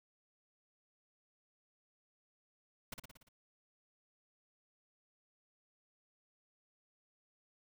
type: noise with echo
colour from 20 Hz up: pink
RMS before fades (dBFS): -42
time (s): 2.92-2.94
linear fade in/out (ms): 5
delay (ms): 58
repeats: 6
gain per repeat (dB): -4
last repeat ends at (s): 3.288
effects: none